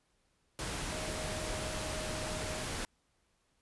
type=tone in noise; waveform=sine; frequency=622.3 Hz; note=D#5; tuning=in tune; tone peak=-43 dBFS; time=0.92-2.63 s; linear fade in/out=0 ms; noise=pink; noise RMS=-38 dBFS; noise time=0.59-2.85 s; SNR=-8 dB; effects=pink hiss -75 dBFS RMS until 3.61 s + resampled to 24000 Hz